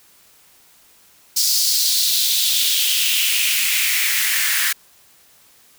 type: noise with high-pass filter sweep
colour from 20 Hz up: white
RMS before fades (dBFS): -18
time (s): 1.36-4.73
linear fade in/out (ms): 10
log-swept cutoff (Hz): 5100 to 1700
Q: 3.4
effects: white hiss -52 dBFS RMS until 5.78 s